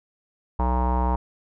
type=tone with low-pass filter; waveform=square; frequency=62.5 Hz; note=B1; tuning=21 cents sharp; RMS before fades=-22 dBFS; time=0.59-1.16 s; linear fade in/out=5 ms; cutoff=930 Hz; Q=7.6; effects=none